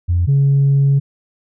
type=tone pair in turn; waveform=sine; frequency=87.31 / 139.04 Hz; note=F2 / C#3; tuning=0 / +6 cents; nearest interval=minor sixth; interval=806 cents; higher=second; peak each=-11 / -8 dBFS; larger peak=second; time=0.08-0.27 / 0.27-1 s; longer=second; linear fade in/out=20 ms; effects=tanh soft clip ceiling -7 dBFS